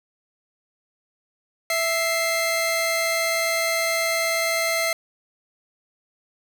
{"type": "tone pair together", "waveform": "sawtooth", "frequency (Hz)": [659.3, 2097], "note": ["E5", "C7"], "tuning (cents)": [0, 3], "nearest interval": "octave + minor sixth", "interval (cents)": 2003, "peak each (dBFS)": -20, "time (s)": [1.7, 4.93], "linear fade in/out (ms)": 2, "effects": []}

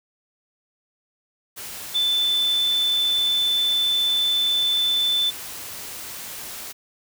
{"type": "tone in noise", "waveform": "sine", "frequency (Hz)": 3520, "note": "A7", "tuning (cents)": 0, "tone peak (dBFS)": -18, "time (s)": [1.94, 5.31], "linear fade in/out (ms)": 20, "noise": "white", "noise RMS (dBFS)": -35, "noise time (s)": [1.56, 6.73], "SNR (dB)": 14, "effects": []}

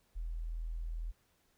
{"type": "tone", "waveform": "sine", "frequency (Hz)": 41, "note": "E1", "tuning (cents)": -9, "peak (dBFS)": -36, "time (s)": [0.15, 1.12], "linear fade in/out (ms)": 20, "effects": ["pink hiss -73 dBFS RMS until 1.57 s"]}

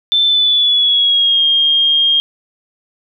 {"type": "tone with pitch glide", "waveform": "sine", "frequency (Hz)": [3538, 3226], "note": ["A7", "G7"], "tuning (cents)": [9, 49], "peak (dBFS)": -9, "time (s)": [0.12, 2.2], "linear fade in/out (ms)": 0, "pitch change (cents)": -160, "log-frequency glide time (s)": [0.25, 1.44], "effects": []}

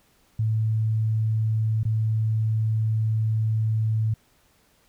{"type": "tone with dropouts", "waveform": "sine", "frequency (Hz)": 110, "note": "A2", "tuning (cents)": 0, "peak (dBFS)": -20, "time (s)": [0.39, 4.14], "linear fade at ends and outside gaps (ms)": 5, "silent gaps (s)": [1.833, 1.851], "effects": ["pink hiss -62 dBFS RMS until 4.88 s"]}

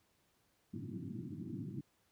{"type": "band-pass noise", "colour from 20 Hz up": "pink", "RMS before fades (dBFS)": -44, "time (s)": [0.73, 1.81], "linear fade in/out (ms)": 5, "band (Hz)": [100, 350], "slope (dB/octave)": 96, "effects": ["pink hiss -75 dBFS RMS until 2.11 s", "high-pass 60 Hz 12 dB/octave"]}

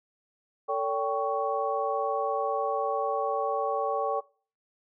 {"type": "tone cluster", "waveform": "sine", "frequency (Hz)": [447.7, 568, 782, 1114], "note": ["A4", "C#5", "G5", "C#6"], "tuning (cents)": [30, 42, -4, 8], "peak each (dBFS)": -31, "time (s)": [0.68, 4.21], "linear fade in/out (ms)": 20, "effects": ["noise-tail reverb RT60 0.4 s tail -21 dB re dry"]}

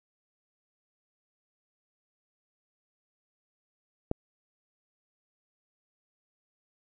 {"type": "click", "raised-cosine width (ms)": 2, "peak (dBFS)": -14, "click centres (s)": 4.114, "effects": []}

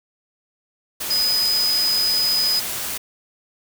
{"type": "tone in noise", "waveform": "sine", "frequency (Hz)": 4997, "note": "D#8", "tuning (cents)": 7, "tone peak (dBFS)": -17, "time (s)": [1.1, 2.6], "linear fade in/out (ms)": 10, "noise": "white", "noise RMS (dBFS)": -27, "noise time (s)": [1, 2.98], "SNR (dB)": 7, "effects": []}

